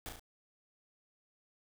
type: noise with echo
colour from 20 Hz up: pink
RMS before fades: -42 dBFS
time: 0.06-0.09 s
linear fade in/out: 0 ms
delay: 35 ms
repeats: 3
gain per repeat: -4 dB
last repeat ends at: 0.195 s
effects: none